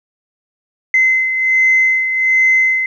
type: beating tone pair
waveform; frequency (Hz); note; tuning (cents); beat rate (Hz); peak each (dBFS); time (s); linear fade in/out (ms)
sine; 2056 / 2057.3; C7 / C7; -31 / -30; 1.3; -10 / -18; 0.94-2.86; 2
effects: tanh soft clip ceiling -3 dBFS